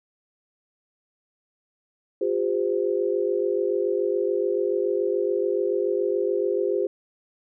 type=tone cluster; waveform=sine; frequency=355.6 / 402.6 / 514 Hz; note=F4 / G4 / C5; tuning=+31 / +46 / -31 cents; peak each=-26 / -24 / -27 dBFS; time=2.21-6.87 s; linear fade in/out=5 ms; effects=none